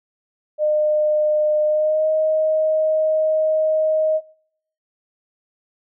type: tone with pitch glide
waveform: sine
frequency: 607 to 625.9 Hz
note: D#5 to D#5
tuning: -43 to +10 cents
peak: -15 dBFS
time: 0.58-4.21 s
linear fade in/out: 50 ms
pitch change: +53 cents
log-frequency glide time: 1.65-2.08 s
effects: noise-tail reverb RT60 0.7 s tail -25 dB re dry